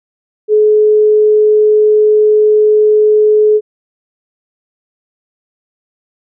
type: tone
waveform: sine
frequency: 425.8 Hz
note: G#4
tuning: 43 cents sharp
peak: -5 dBFS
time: 0.48-3.61 s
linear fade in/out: 50 ms
effects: none